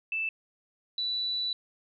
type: tone pair in turn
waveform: sine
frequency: 2642 / 3959 Hz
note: E7 / B7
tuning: +3 / +3 cents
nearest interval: perfect fifth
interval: 700 cents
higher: second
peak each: -28 dBFS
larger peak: neither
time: 0.12-0.29 / 0.98-1.53 s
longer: second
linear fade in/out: 2 ms
effects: none